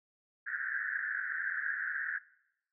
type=band-pass noise; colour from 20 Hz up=pink; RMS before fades=-36 dBFS; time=0.46-2.19 s; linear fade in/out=20 ms; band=1500 to 1800 Hz; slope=96 dB/octave; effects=noise-tail reverb RT60 0.8 s tail -20 dB re dry